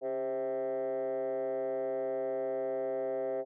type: tone with frequency modulation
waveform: sine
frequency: 526 Hz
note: C5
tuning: 9 cents sharp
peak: -29 dBFS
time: 0.01-3.45 s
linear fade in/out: 50 ms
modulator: 127 Hz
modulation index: 1.2
effects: tanh soft clip ceiling -29 dBFS